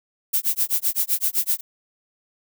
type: noise with tremolo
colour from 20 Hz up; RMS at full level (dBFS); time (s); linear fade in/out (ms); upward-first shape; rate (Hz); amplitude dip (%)
violet; -19; 0.33-1.61; 10; sine; 7.8; 100
effects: none